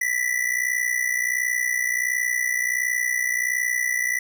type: ring-modulated tone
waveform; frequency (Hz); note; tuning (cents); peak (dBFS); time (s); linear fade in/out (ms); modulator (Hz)
square; 1975.5; B6; 0; -19; 0.01-4.19; 5; 30.7
effects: none